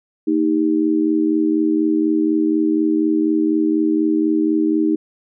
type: tone with amplitude modulation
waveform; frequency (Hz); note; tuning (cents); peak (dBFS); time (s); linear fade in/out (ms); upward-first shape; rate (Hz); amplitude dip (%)
sine; 312.5; D#4; +8; -10; 0.27-4.96; 10; sine; 84.1; 85
effects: none